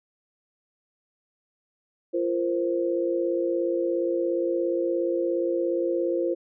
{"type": "chord", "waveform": "sine", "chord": "F suspended fourth", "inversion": "none", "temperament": "equal with one note detuned", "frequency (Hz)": [344, 466.2, 523.3], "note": ["F4", "Bb4", "C5"], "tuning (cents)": [-26, 0, 0], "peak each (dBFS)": [-25, -31, -27], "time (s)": [2.13, 6.35], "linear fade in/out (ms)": 20, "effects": []}